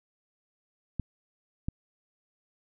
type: clicks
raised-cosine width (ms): 5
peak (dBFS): -18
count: 2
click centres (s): 0.997 / 1.685
effects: none